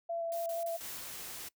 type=tone with vibrato; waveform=sine; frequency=672 Hz; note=E5; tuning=33 cents sharp; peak=-33 dBFS; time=0.09-0.77 s; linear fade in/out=10 ms; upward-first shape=square; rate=4.2 Hz; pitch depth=9 cents each way
type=noise bursts; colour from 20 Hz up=blue; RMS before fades=-47 dBFS; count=4; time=0.32-0.973 s; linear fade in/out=0 ms; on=140 ms; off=31 ms
type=noise; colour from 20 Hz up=white; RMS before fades=-44 dBFS; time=0.8-1.49 s; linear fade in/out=10 ms
effects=noise-tail reverb RT60 0.1 s tail -22 dB re dry